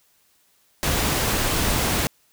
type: noise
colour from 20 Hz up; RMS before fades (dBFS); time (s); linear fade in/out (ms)
pink; -22; 0.83-2.07; 0
effects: white hiss -62 dBFS RMS until 2.32 s